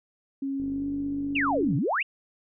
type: tone with pitch glide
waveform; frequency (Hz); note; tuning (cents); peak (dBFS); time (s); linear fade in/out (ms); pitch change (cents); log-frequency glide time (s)
sine; 273.6 to 281.6; C#4 to C#4; -23 to +27; -27; 0.42-1.79; 5; +50; 0.73-0.86
type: click train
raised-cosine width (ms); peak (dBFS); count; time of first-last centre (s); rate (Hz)
3; -31; 57; 0.6-1.729; 49.6
type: exponential two-way sweep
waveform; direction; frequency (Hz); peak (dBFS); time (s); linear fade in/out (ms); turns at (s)
sine; down then up; 2960 to 123.5 to 2960; -23; 1.35-2.03; 10; 1.76
effects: none